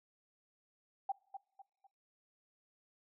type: tone with echo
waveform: sine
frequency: 784 Hz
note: G5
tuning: in tune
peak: -32 dBFS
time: 1.09-1.12 s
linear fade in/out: 5 ms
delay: 250 ms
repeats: 3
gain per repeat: -9 dB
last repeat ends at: 1.87 s
effects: noise-tail reverb RT60 0.9 s tail -25 dB re dry